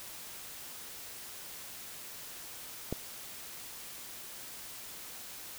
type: click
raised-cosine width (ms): 2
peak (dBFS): -19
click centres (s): 2.926
effects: white hiss -46 dBFS RMS until 5.58 s